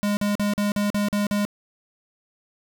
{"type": "tone bursts", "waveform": "square", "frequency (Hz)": 205.4, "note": "G#3", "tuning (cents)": -19, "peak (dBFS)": -21, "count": 8, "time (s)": [0.03, 1.451], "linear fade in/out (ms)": 0, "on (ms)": 140, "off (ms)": 43, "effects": []}